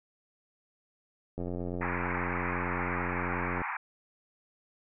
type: click train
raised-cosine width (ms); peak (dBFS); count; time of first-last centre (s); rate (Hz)
2; -23; 199; 1.38-3.617; 88.5
type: band-pass noise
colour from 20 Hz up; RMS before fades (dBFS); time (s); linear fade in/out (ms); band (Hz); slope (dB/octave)
pink; -35; 1.81-3.77; 5; 780 to 2400; 96
effects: none